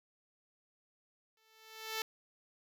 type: tone with exponential growth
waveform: 5% pulse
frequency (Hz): 441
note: A4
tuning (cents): +4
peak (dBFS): -22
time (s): 1.37-2.02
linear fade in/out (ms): 2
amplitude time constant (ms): 140
effects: none